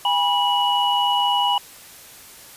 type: tone cluster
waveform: sine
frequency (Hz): 811 / 975 / 2928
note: G#5 / B5 / F#7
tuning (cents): -41 / -23 / -19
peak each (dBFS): -21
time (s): 0.05-1.58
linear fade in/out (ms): 2
effects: white hiss -43 dBFS RMS until 2.56 s + resampled to 32000 Hz